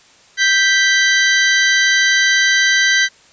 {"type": "tone pair together", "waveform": "sawtooth", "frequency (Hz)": [1568, 1971.1], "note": ["G6", "B6"], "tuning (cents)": [0, -4], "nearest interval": "major third", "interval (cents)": 396, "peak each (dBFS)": -10, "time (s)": [0.37, 3.09], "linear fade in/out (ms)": 50, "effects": ["white hiss -48 dBFS RMS until 3.32 s", "resampled to 16000 Hz"]}